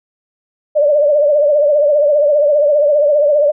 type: tone with vibrato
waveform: sine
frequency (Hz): 587.3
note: D5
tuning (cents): 0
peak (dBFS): -8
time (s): 0.75-3.52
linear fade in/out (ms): 20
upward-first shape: triangle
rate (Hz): 15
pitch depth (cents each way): 89
effects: none